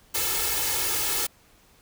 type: noise with comb filter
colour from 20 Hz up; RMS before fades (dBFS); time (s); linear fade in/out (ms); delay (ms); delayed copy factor
white; -26; 0.14-1.27; 10; 2.3; +0.95
effects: pink hiss -58 dBFS RMS until 1.81 s